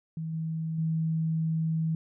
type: tone with level steps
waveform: sine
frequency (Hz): 160.9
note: E3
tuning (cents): -42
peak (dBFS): -31 / -29 / -25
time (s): 0.17-1.95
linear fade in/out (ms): 2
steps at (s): 0.33 / 0.78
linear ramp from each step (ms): 5
effects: none